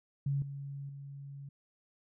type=tone with level steps; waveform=sine; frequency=139.8 Hz; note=C#3; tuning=15 cents sharp; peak=-29 / -39 / -43 dBFS; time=0.26-1.49 s; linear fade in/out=5 ms; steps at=0.42 / 0.89 s; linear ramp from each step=2 ms; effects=none